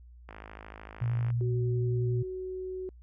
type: click train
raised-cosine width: 0.5 ms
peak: -29 dBFS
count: 55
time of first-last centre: 0.29-1.303 s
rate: 53.3 Hz
type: tone with vibrato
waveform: sine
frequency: 119 Hz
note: A#2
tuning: 36 cents sharp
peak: -26 dBFS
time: 1.01-2.23 s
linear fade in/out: 10 ms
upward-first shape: square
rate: 11 Hz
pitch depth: 12 cents each way
type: tone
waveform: sine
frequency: 372.3 Hz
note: F#4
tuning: 11 cents sharp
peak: -34 dBFS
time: 1.41-2.89 s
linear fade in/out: 0 ms
effects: added 60 Hz sine -49 dBFS peak until 3.02 s